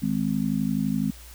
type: chord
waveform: sine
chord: Ab major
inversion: second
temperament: just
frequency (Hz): 155.74 / 207.7 / 259.6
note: Eb3 / Ab3 / C4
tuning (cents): +2 / 0 / -13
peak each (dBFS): -29 / -25 / -27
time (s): 0.02-1.11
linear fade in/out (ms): 10
effects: added 60 Hz sine -44 dBFS peak until 1.34 s + white hiss -48 dBFS RMS until 1.34 s